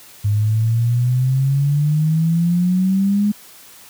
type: exponential sweep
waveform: sine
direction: up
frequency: 102.2 to 209.3 Hz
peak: -13 dBFS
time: 0.24-3.32 s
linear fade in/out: 10 ms
effects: white hiss -43 dBFS RMS until 3.89 s + high-pass 60 Hz 12 dB/octave